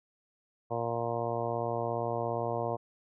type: harmonic tone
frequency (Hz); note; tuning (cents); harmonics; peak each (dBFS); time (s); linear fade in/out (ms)
117.3; A#2; +11; 1 / 2 / 3 / 4 / 5 / 6 / 7 / 8 / 9; -38 / -43 / -40 / -36 / -36 / -36 / -44 / -40 / -43; 0.7-2.77; 20
effects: none